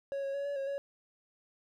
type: tone with pitch steps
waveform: triangle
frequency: 554 / 549 / 561 / 569 / 545 / 559 Hz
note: C#5 / C#5 / C#5 / C#5 / C#5 / C#5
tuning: -1 / -17 / +21 / +45 / -29 / +14 cents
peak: -31 dBFS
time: 0.12-0.78 s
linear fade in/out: 0 ms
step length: 110 ms
effects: none